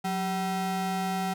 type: ring-modulated tone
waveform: square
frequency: 288.7 Hz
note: D4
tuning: 30 cents flat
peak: -25 dBFS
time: 0.04-1.34 s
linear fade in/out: 10 ms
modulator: 472 Hz
effects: none